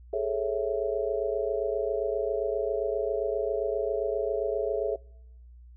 sine chord, A major seventh, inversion third, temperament just, 412.5 / 440 / 550 / 660 Hz, G#4 / A4 / C#5 / E5, -12 / 0 / -14 / +2 cents, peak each -31 / -31 / -32 / -32 dBFS, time 0.13-4.96 s, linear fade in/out 5 ms, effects noise-tail reverb RT60 0.9 s tail -26 dB re dry + added 60 Hz sine -47 dBFS peak until 5.76 s

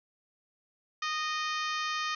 harmonic tone with a mistuned harmonic, 618 Hz, D#5, 12 cents flat, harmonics 2 / 3 / 4 / 5 / 6 / 7 / 8 / 9 / 10, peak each -33 / -37 / -39 / -41 / -43 / -44 / -45 / -46 / -47 dBFS, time 1.02-2.15 s, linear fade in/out 5 ms, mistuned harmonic 6, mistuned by -20 cents, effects none

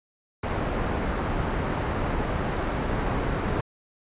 pink low-pass noise, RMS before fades -27 dBFS, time 0.43-3.61 s, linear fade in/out 5 ms, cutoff 1500 Hz, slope 12 dB/octave, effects resampled to 8000 Hz

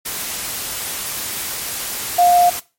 sine tone in noise, 707 Hz, F5, 21 cents sharp, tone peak -9 dBFS, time 2.18-2.5 s, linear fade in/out 10 ms, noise white, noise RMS -25 dBFS, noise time 0.05-2.6 s, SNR +13 dB, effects noise-tail reverb RT60 0.3 s tail -19 dB re dry + MP3 64 kbps

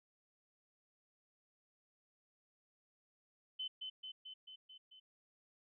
sine tone with echo, 3046 Hz, F#7, 50 cents sharp, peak -39 dBFS, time 3.59-3.68 s, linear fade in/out 10 ms, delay 220 ms, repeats 6, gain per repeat -3 dB, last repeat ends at 5 s, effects none

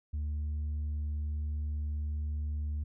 sine tone with tanh clipping, 74.9 Hz, D2, 35 cents sharp, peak -32 dBFS, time 0.13-2.84 s, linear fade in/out 10 ms, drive 2 dB, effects none

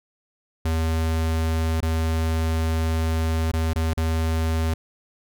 square tone with dropouts, 80.8 Hz, E2, 34 cents flat, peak -21 dBFS, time 0.65-4.74 s, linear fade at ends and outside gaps 5 ms, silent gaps 1.806-1.826 / 3.516-3.535 / 3.734-3.758 / 3.935-3.974 s, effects none

